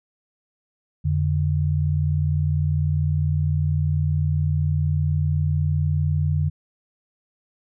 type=tone pair together; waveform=sine; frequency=87.9 / 147.83 Hz; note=F2 / D3; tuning=+12 / +12 cents; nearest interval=major sixth; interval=900 cents; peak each=-21 dBFS; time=1.04-6.5 s; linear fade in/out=20 ms; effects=none